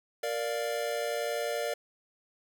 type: chord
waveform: square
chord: Bb major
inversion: none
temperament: equal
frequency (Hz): 466.2 / 587.3 / 698.5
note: Bb4 / D5 / F5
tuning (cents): 0 / 0 / 0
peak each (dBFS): -35 / -34 / -38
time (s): 0.23-1.74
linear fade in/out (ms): 5
effects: none

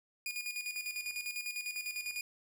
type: tone with tremolo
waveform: sawtooth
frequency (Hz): 2443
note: D#7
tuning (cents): -32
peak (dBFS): -32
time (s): 0.26-2.21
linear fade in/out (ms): 2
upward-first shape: square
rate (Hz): 10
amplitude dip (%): 60
effects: none

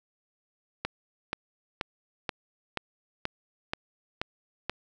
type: click train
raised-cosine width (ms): 0.3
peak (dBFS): -13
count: 9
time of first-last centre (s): 0.85-4.696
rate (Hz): 2.08
effects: none

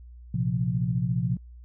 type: chord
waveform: sine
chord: Bb suspended second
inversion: none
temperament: equal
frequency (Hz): 116.54 / 130.81 / 174.61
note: Bb2 / C3 / F3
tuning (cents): 0 / 0 / 0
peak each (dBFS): -28 / -27 / -28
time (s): 0.34-1.37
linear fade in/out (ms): 5
effects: added 60 Hz sine -43 dBFS peak until 1.64 s

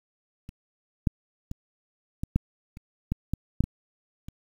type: clicks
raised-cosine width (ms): 5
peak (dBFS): -28 / -9 / -21 / -17 / -9 / -30 / -13 / -14 / -8 / -16 / -27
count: 11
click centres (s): 0.491 / 1.072 / 1.514 / 2.235 / 2.36 / 2.771 / 3.12 / 3.336 / 3.606 / 3.64 / 4.285
effects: 8-bit

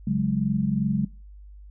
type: chord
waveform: sine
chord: C# suspended fourth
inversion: none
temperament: equal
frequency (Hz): 138.59 / 185 / 207.7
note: C#3 / F#3 / G#3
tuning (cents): 0 / 0 / 0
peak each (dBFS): -27 / -25 / -24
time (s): 0.07-1.05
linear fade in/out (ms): 5
effects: noise-tail reverb RT60 0.3 s tail -21 dB re dry + added 50 Hz sine -42 dBFS peak until 1.7 s

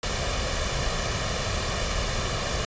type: noise with comb filter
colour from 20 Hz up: pink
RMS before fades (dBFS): -27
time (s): 0.03-2.65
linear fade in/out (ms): 2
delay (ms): 1.7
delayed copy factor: +0.55
effects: resampled to 16000 Hz

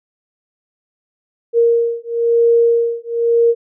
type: beating tone pair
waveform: sine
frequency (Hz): 466.2 / 467.2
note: A#4 / A#4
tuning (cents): 0 / +4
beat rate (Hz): 1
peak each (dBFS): -14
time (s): 1.53-3.55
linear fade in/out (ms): 50
effects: none

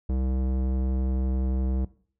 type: tone with low-pass filter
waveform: square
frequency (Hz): 64.7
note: C2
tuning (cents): -19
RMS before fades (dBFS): -26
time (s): 0.09-1.85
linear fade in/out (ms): 5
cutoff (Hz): 460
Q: 0.79
effects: noise-tail reverb RT60 0.5 s tail -19 dB re dry

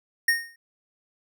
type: tone with exponential decay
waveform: square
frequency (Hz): 1850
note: A#6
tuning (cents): -14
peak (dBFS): -16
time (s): 0.28-0.56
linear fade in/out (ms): 5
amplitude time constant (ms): 59
effects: none

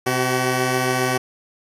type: tone pair together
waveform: 10% pulse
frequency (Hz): 128.5 / 378.2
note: C3 / F#4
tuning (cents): -31 / +38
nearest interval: octave + perfect fifth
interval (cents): 1869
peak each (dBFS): -13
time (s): 0.06-1.18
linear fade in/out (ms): 10
effects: resampled to 32000 Hz

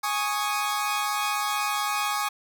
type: chord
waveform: sawtooth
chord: Ab suspended fourth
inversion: none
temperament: equal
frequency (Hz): 830.6 / 1108.7 / 1244.5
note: Ab5 / Db6 / Eb6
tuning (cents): 0 / 0 / 0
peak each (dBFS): -25 / -26 / -26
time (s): 0.03-2.29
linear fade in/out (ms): 10
effects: none

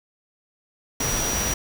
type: tone in noise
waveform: sine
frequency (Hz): 5800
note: F#8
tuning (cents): -35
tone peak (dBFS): -26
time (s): 1-1.54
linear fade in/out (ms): 5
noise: pink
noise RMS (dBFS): -26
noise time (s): 1-1.54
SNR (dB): -3
effects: none

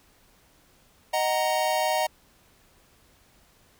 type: chord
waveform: square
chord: D# minor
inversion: none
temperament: just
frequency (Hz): 622.3 / 746.7 / 933.4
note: D#5 / F#5 / A#5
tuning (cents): 0 / +16 / +2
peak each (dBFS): -27 / -28 / -29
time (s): 1.13-2.07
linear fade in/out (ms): 10
effects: pink hiss -60 dBFS RMS until 3.79 s

